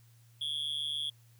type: tone with amplitude modulation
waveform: triangle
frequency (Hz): 3349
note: G#7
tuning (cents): +14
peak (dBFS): -27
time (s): 0.41-1.1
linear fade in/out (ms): 5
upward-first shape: sine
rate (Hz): 147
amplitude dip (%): 95
effects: added 116 Hz sine -58 dBFS peak until 1.39 s + white hiss -68 dBFS RMS until 1.39 s